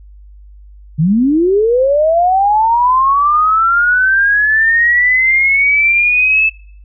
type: linear sweep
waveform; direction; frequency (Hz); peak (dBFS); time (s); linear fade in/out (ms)
sine; up; 143.1 to 2629; -8; 0.98-6.5; 20
effects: noise-tail reverb RT60 0.5 s tail -21 dB re dry + added 50 Hz sine -35 dBFS peak until 6.84 s